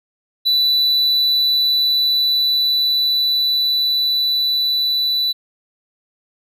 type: tone with level ramp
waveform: triangle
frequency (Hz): 3973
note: B7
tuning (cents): +10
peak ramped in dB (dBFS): -11 to -14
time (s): 0.45-5.33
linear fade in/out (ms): 20
effects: none